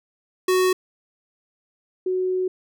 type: tone pair in turn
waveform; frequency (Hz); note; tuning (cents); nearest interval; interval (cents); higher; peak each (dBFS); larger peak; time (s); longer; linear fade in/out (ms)
square / sine; 370 / 370; F#4 / F#4; 0 / 0; unison; 0; neither; -17 / -20; first; 0.48-0.73 / 2.06-2.48; second; 5
effects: none